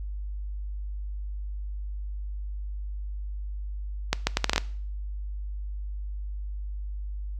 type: accelerating click train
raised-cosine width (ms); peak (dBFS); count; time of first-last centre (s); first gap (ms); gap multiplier
0.2; -4; 8; 4.13-4.58; 140; 0.72
effects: noise-tail reverb RT60 0.5 s tail -20 dB re dry + added 50 Hz sine -31 dBFS peak until 7.39 s